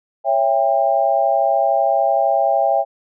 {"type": "chord", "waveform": "sine", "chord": "C# diminished", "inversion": "none", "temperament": "just", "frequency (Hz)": [554.4, 665.2, 798.3], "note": ["C#5", "E5", "G5"], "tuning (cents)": [0, 16, 31], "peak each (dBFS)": [-20, -17, -17], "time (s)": [0.24, 2.85], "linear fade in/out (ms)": 50, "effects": []}